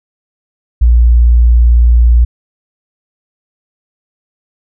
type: tone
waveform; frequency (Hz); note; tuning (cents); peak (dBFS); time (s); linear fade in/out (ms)
sine; 59; A#1; +22; -3; 0.81-2.25; 10
effects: none